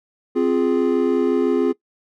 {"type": "chord", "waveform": "triangle", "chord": "F minor", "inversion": "second", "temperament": "equal", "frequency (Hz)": [261.6, 349.2, 415.3], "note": ["C4", "F4", "Ab4"], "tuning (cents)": [0, 0, 0], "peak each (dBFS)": -18, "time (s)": [0.35, 1.73], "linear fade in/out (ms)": 20, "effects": ["noise-tail reverb RT60 0.1 s tail -20 dB re dry"]}